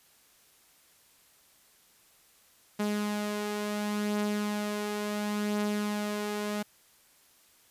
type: beating tone pair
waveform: sawtooth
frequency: 207.7 / 208.41 Hz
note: G#3 / G#3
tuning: 0 / +6 cents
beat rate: 0.71 Hz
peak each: -34 / -26 dBFS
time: 2.79-6.63 s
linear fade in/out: 10 ms
effects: white hiss -62 dBFS RMS until 7.7 s + resampled to 32000 Hz